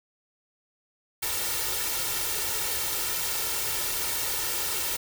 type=noise with comb filter; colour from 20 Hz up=white; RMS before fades=-29 dBFS; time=1.22-4.97 s; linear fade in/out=10 ms; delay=2.2 ms; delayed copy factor=+0.65; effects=none

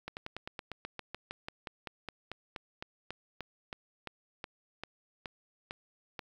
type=slowing click train; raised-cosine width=0.3 ms; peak=-23 dBFS; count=27; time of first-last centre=0.08-6.192 s; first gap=89 ms; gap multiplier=1.07; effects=9-bit

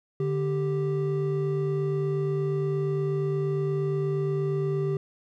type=tone pair together; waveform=triangle; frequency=146.83 / 392 Hz; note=D3 / G4; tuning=0 / 0 cents; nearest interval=octave + perfect fourth; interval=1700 cents; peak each=-25 dBFS; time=0.2-4.97 s; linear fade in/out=2 ms; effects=none

